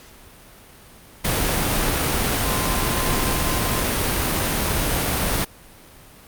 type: tone in noise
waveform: sine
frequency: 1037 Hz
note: C6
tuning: 16 cents flat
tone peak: -29 dBFS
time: 2.45-3.83 s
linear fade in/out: 10 ms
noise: pink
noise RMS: -21 dBFS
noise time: 1.24-5.45 s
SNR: -11 dB
effects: pink hiss -46 dBFS RMS until 6.27 s + Opus 48 kbps